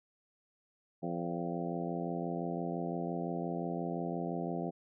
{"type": "harmonic tone with a mistuned harmonic", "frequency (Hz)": 85.8, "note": "F2", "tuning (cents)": -30, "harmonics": [2, 3, 4, 5, 6, 7, 8, 9], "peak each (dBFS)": [-38, -41, -41, -44, -45, -47, -42, -46], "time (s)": [1.02, 4.71], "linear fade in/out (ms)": 20, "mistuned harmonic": 7, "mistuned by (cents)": -57, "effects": []}